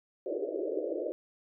pink band-pass noise, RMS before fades -34 dBFS, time 0.26-1.12 s, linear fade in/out 0 ms, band 310 to 620 Hz, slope 96 dB/octave, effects none

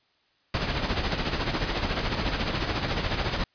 pink noise with tremolo, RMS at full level -25 dBFS, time 0.54-3.44 s, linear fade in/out 2 ms, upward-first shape sine, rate 14 Hz, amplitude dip 55%, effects white hiss -67 dBFS RMS until 3.54 s + resampled to 11025 Hz

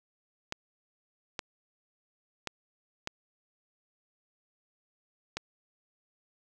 clicks, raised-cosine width 0.2 ms, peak -16 dBFS, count 5, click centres 0.524 / 1.392 / 2.473 / 3.074 / 5.37 s, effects none

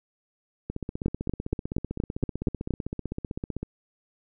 two click trains, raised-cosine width 3 ms, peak -18 / -11 dBFS, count 47 / 8, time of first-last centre 0.7-3.63 / 1.06-2.707 s, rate 15.7 / 4.25 Hz, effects none

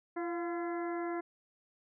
harmonic tone with a mistuned harmonic, 341 Hz, F4, 41 cents flat, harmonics 1 / 2 / 3 / 4 / 5 / 6, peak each -35 / -41 / -45 / -47 / -49 / -51 dBFS, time 0.16-1.21 s, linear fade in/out 10 ms, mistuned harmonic 2, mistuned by +43 cents, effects none

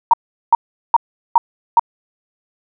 sine tone bursts, 932.3 Hz, A#5, in tune, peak -5 dBFS, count 5, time 0.11-1.795 s, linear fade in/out 2 ms, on 25 ms, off 390 ms, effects none

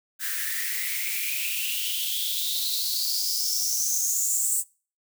blue noise with high-pass filter sweep, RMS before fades -27 dBFS, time 0.19-4.64 s, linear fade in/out 50 ms, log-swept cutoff 1600 to 8100 Hz, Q 8, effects noise-tail reverb RT60 0.4 s tail -25 dB re dry

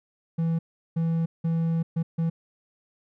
triangle tone bursts at uneven times, 164.81 Hz, E3, in tune, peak -20 dBFS, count 5, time 0.38-0.59 / 0.96-1.26 / 1.44-1.83 / 1.96-2.03 / 2.18-2.3 s, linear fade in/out 10 ms, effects none

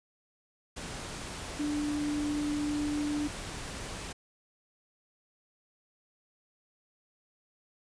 sine tone in noise, 294.9 Hz, D4, 7 cents sharp, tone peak -29 dBFS, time 1.59-3.28 s, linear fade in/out 10 ms, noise pink, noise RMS -40 dBFS, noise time 0.76-4.13 s, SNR +8 dB, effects resampled to 22050 Hz

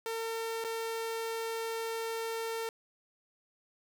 sawtooth tone with dropouts, 453.3 Hz, A#4, 48 cents flat, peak -30 dBFS, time 0.06-2.69 s, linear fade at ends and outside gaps 1 ms, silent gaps 0.64-0.647 s, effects 10-bit

